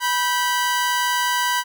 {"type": "tone pair together", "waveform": "sawtooth", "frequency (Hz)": [979, 1554.1], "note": ["B5", "G6"], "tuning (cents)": [-15, -15], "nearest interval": "minor sixth", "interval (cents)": 800, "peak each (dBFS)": [-16, -21], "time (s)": [0, 1.64], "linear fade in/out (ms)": 50, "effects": []}